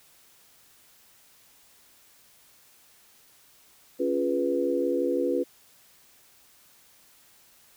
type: chord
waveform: sine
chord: C# dominant seventh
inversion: none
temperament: equal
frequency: 277.2 / 349.2 / 415.3 / 493.9 Hz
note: C#4 / E#4 / G#4 / B4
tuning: 0 / 0 / 0 / 0 cents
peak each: -29 / -28 / -33 / -27 dBFS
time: 3.99-5.44 s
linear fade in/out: 20 ms
effects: white hiss -58 dBFS RMS until 7.76 s